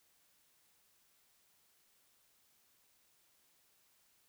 silence, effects white hiss -72 dBFS RMS until 4.28 s

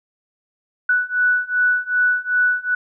sine beating tone pair, 1480 / 1482.6 Hz, F#6 / F#6, 0 / +3 cents, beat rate 2.6 Hz, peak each -19 / -18 dBFS, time 0.89-2.75 s, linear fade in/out 5 ms, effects none

